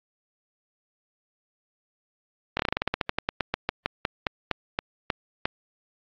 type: slowing click train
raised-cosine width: 0.3 ms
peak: -7 dBFS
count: 24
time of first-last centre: 2.57-5.455 s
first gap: 24 ms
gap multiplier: 1.13
effects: low-pass 4000 Hz 12 dB/octave + AAC 64 kbps